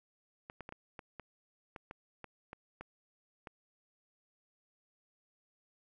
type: clicks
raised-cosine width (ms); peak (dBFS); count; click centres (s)
0.5; -30; 12; 0.499 / 0.607 / 0.691 / 0.724 / 0.992 / 1.197 / 1.762 / 1.911 / 2.243 / 2.531 / 2.81 / 3.472
effects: none